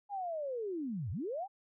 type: linear two-way sweep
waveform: sine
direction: down then up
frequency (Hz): 830.6 to 80.8 to 830.6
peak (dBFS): -35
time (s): 0.09-1.48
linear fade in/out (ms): 50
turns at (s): 1.11
effects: none